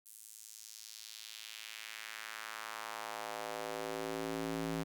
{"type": "tone with high-pass filter sweep", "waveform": "square", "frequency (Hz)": 55, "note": "A1", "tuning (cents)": 0, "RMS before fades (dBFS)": -43, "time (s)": [0.05, 4.84], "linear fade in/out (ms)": 20, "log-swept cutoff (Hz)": [9800, 200], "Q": 1.5, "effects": []}